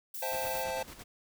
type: noise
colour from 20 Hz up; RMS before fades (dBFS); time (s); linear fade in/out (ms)
violet; -40; 0.14-0.64; 5
type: chord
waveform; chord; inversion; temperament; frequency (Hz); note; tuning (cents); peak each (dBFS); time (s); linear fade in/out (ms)
square; A minor seventh; first; equal; 523.3 / 659.3 / 784 / 880; C5 / E5 / G5 / A5; 0 / 0 / 0 / 0; -37 / -40 / -42 / -39; 0.22-0.83; 5
type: noise with tremolo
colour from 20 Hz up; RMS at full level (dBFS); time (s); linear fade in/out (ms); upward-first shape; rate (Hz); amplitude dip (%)
pink; -46; 0.31-1.04; 20; square; 8.8; 55
effects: none